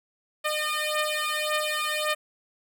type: beating tone pair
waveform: 10% pulse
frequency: 607 / 608.8 Hz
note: D#5 / D#5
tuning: -43 / -38 cents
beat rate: 1.8 Hz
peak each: -20 dBFS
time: 0.44-2.15 s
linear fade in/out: 20 ms
effects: none